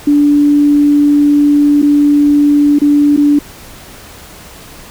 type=tone with dropouts; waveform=sine; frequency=290.9 Hz; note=D4; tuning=16 cents flat; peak=-5 dBFS; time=0.07-3.39 s; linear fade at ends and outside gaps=5 ms; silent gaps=1.819-1.826 / 2.788-2.816 / 3.165-3.174 s; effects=pink hiss -34 dBFS RMS until 4.9 s